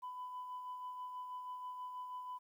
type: tone with tremolo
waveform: sine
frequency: 1000 Hz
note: B5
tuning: 21 cents sharp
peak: -40 dBFS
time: 0.02-2.39 s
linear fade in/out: 20 ms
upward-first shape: sine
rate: 6.2 Hz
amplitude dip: 40%
effects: tanh soft clip ceiling -39 dBFS + 12-bit